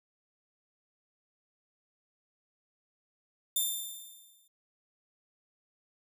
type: tone with exponential decay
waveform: 5% pulse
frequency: 3582 Hz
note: A7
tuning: 30 cents sharp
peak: -18 dBFS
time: 3.56-4.48 s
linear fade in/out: 5 ms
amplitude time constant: 200 ms
effects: none